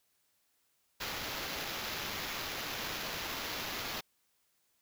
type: noise with sample-and-hold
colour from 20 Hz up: blue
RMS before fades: -39 dBFS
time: 1-4.01 s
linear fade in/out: 10 ms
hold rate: 8820 Hz
effects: white hiss -75 dBFS RMS until 4.81 s